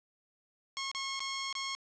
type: tone with dropouts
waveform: 10% pulse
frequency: 1085 Hz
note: C#6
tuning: 37 cents flat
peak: -26 dBFS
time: 0.77-1.75 s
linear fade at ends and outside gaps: 0 ms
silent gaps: 0.914-0.948 / 1.194-1.204 / 1.527-1.552 s
effects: resampled to 16000 Hz + 10-bit